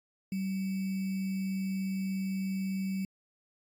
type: tone with sample-and-hold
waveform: sine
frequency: 191.6 Hz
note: G3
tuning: 39 cents flat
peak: -30 dBFS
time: 0.32-3.05 s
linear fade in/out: 2 ms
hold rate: 2450 Hz
effects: AAC 64 kbps

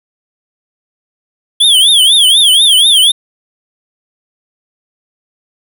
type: tone with vibrato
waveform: square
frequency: 3322 Hz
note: G#7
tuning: in tune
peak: -5 dBFS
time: 1.6-3.12 s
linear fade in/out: 10 ms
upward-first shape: triangle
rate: 4.1 Hz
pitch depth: 210 cents each way
effects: none

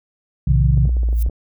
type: chord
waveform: sine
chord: A diminished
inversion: none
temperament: just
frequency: 110 / 132 / 158.4 Hz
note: A2 / C3 / Eb3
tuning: 0 / +16 / +31 cents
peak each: -21 / -16 / -20 dBFS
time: 0.47-0.88 s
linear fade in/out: 5 ms
type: tone with pitch glide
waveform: sine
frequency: 61.74 to 57.27 Hz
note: B1 to A#1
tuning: 0 to -30 cents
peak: -14 dBFS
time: 0.48-1.29 s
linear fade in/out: 5 ms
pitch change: -130 cents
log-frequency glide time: 0.85-1.09 s
type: clicks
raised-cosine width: 2 ms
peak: -23 dBFS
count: 9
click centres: 0.775 / 0.854 / 0.893 / 0.968 / 1.033 / 1.088 / 1.129 / 1.263 / 1.297 s
type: noise with exponential growth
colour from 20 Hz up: violet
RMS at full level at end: -30 dBFS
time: 1.1-1.23 s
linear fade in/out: 5 ms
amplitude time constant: 27 ms
effects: none

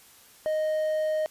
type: tone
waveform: triangle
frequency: 621 Hz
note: D#5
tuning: 3 cents flat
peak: -22 dBFS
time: 0.46-1.26 s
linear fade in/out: 0 ms
effects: white hiss -54 dBFS RMS until 1.3 s + resampled to 32000 Hz

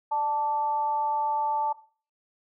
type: tone with amplitude modulation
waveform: sine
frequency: 880 Hz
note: A5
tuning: in tune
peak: -21 dBFS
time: 0.11-1.73 s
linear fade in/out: 10 ms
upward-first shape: sine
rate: 284 Hz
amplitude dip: 55%
effects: noise-tail reverb RT60 0.4 s tail -17 dB re dry

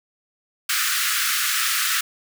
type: high-pass noise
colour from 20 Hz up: pink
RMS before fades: -22 dBFS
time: 0.69-2.01 s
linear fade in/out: 5 ms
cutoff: 1200 Hz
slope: 96 dB/octave
effects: none

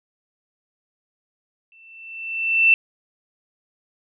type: tone with exponential growth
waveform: sine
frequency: 2675 Hz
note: E7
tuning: 25 cents sharp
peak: -9 dBFS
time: 1.72-2.74 s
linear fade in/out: 1 ms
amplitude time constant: 220 ms
effects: none

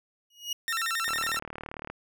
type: tone with exponential growth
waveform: 30% pulse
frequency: 2888 Hz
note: F#7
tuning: 43 cents flat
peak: -24 dBFS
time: 0.3-0.53 s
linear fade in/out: 5 ms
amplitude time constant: 50 ms
type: tone with vibrato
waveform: sawtooth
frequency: 1568 Hz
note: G6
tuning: in tune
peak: -24 dBFS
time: 0.68-1.39 s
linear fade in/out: 0 ms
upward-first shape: square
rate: 11 Hz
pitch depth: 270 cents each way
type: click train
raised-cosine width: 0.5 ms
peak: -22 dBFS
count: 32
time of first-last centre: 1.08-1.9 s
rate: 37.8 Hz
effects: none

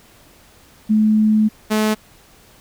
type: tone pair in turn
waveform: sine / sawtooth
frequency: 215.3 / 215.3 Hz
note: A3 / A3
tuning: -37 / -37 cents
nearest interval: unison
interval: 0 cents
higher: neither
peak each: -11 dBFS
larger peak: neither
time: 0.89-1.49 / 1.7-1.95 s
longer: first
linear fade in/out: 20 ms
effects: pink hiss -49 dBFS RMS until 2.6 s

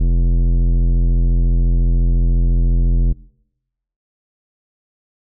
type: tone with tanh clipping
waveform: sine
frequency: 42.89 Hz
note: F1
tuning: 31 cents flat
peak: -13 dBFS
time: 0-3.13 s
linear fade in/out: 10 ms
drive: 14 dB
effects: noise-tail reverb RT60 0.9 s tail -24 dB re dry

